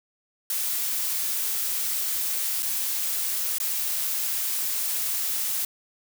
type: noise with dropouts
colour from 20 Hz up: blue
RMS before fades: -27 dBFS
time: 0.5-5.65 s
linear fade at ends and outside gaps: 2 ms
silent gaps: 2.624-2.628 / 3.584-3.6 s
effects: none